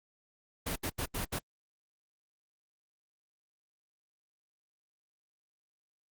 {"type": "noise bursts at uneven times", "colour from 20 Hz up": "pink", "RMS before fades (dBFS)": -34, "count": 5, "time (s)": [[0.66, 0.76], [0.83, 0.9], [0.98, 1.06], [1.14, 1.25], [1.32, 1.39]], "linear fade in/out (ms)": 10, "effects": ["Opus 24 kbps"]}